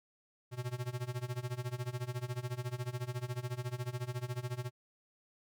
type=tone with tremolo; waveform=square; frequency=123.47 Hz; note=B2; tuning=in tune; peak=-34 dBFS; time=0.51-4.71 s; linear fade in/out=50 ms; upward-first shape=sine; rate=14 Hz; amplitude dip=90%; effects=none